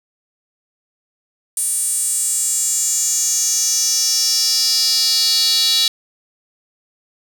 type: tone with high-pass filter sweep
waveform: square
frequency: 260 Hz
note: C4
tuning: 11 cents flat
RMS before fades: -17 dBFS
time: 1.57-5.88 s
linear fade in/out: 2 ms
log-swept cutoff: 9200 to 4000 Hz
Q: 5.7
effects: none